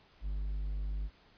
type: tone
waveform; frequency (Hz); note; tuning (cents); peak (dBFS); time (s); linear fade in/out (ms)
triangle; 50.1; G1; +38; -31; 0.21-1.1; 50
effects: pink hiss -63 dBFS RMS until 1.37 s + resampled to 11025 Hz